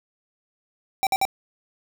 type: tone bursts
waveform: square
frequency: 777 Hz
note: G5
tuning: 16 cents flat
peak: -19 dBFS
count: 3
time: 1.03-1.252 s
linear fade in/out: 0 ms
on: 38 ms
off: 54 ms
effects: none